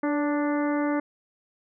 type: harmonic tone with a mistuned harmonic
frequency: 293.7 Hz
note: D4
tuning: in tune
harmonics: 1 / 2 / 3 / 4 / 5 / 6 / 7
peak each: -24 / -30 / -34 / -36 / -38 / -40 / -41 dBFS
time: 0.03-1 s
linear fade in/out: 5 ms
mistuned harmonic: 2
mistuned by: -27 cents
effects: none